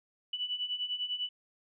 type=beating tone pair; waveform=sine; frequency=2960 / 2970 Hz; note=F#7 / F#7; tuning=0 / +6 cents; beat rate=10 Hz; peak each=-38 / -34 dBFS; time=0.33-1.29 s; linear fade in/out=5 ms; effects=none